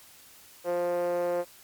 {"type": "tone with band-pass filter", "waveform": "5% pulse", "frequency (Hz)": 175.3, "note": "F3", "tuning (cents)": 7, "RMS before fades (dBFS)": -28, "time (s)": [0.64, 1.45], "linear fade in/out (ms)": 50, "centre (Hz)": 470, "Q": 8.2, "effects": ["white hiss -53 dBFS RMS until 1.63 s", "MP3 96 kbps"]}